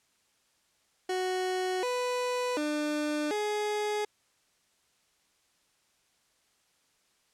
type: tone with pitch steps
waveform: 30% pulse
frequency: 369.8 / 496 / 299.3 / 419.4 Hz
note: F#4 / B4 / D4 / G#4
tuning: -1 / +7 / +33 / +17 cents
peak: -26 dBFS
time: 1.09-4.05 s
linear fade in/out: 5 ms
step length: 740 ms
effects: white hiss -70 dBFS RMS until 7.33 s + low-pass 9000 Hz 12 dB/octave